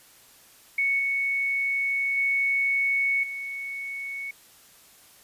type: tone with level steps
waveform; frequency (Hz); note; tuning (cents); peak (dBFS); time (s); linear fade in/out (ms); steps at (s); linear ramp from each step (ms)
sine; 2217; C#7; 0; -21 / -23 / -21 / -31; 0.78-4.31; 5; 0.99 / 2.17 / 3.23; 5
effects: white hiss -54 dBFS RMS until 5.23 s + resampled to 32000 Hz